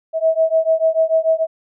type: beating tone pair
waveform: sine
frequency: 642 / 648.8 Hz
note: E5 / E5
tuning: -46 / -28 cents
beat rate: 6.8 Hz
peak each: -16 dBFS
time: 0.13-1.47 s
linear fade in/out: 50 ms
effects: none